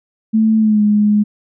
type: tone with pitch glide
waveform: sine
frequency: 220 to 209 Hz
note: A3 to G#3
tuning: 0 to +11 cents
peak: -9 dBFS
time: 0.33-1.24 s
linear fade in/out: 20 ms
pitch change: -89 cents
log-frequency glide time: 0.58-0.82 s
effects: none